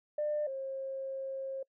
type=tone pair in turn; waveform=sine; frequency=598 / 536.3 Hz; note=D5 / C5; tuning=+31 / +43 cents; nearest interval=major second; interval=188 cents; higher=first; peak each=-29 / -35 dBFS; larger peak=first; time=0.18-0.47 / 0.47-1.63 s; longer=second; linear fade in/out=5 ms; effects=noise-tail reverb RT60 0.1 s tail -26 dB re dry + tanh soft clip ceiling -25 dBFS